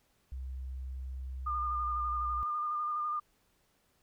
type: tone with pitch glide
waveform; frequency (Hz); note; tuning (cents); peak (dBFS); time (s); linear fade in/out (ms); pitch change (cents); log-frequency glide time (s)
sine; 65 to 62.03; C2 to B1; -11 to +8; -37; 0.32-2.43; 0; -81; 1.45-1.89
type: tone with vibrato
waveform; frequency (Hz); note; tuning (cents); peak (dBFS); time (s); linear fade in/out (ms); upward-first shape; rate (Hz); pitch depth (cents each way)
sine; 1210; D#6; -49; -31; 1.46-3.2; 10; square; 12; 19
effects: pink hiss -72 dBFS RMS until 4.02 s